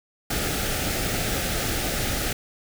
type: band-stop noise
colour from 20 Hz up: pink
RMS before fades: -26 dBFS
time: 0.3-2.33 s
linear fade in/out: 5 ms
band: 860 to 1200 Hz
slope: 96 dB/octave
effects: none